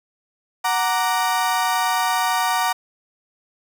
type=chord; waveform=35% pulse; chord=Gb augmented; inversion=none; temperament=equal; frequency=740 / 932.3 / 1174.7 Hz; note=Gb5 / Bb5 / D6; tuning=0 / 0 / 0 cents; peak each=-21 / -20 / -23 dBFS; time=0.64-2.73 s; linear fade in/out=10 ms; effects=none